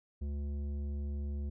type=tone with tanh clipping; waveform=triangle; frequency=71.7 Hz; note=D2; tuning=41 cents flat; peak=-36 dBFS; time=0.21-1.5 s; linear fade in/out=10 ms; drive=15 dB; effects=none